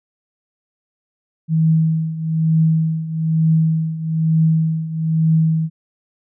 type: tone with tremolo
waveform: sine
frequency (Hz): 160.3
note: E3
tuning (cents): -48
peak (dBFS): -10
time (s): 1.48-5.7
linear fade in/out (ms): 50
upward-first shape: triangle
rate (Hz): 1.1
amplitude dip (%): 80
effects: none